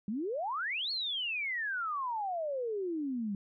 sine exponential two-way sweep, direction up then down, 193.4 to 4435 to 193.4 Hz, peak -32 dBFS, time 0.08-3.35 s, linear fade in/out 2 ms, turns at 0.91 s, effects none

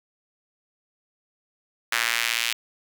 sawtooth tone with high-pass filter sweep, 116.54 Hz, A#2, in tune, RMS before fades -25 dBFS, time 1.92-2.53 s, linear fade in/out 5 ms, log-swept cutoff 1700 to 2700 Hz, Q 1.7, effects none

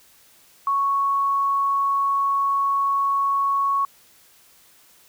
sine tone, 1108.7 Hz, C#6, in tune, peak -18 dBFS, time 0.67-3.85 s, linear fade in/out 2 ms, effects white hiss -54 dBFS RMS until 5.08 s

